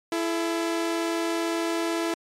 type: tone pair together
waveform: sawtooth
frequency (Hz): 333.8 / 431.7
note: E4 / A4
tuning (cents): +22 / -33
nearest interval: major third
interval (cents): 445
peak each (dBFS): -21 / -29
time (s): 0.12-2.14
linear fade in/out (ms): 2
effects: low-pass 11000 Hz 12 dB/octave + MP3 96 kbps